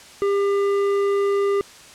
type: tone with tanh clipping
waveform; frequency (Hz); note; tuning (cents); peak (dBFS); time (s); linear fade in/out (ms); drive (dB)
triangle; 400; G4; +35; -19; 0.22-1.61; 0; 15
effects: white hiss -44 dBFS RMS until 1.94 s + low-pass 8000 Hz 12 dB/octave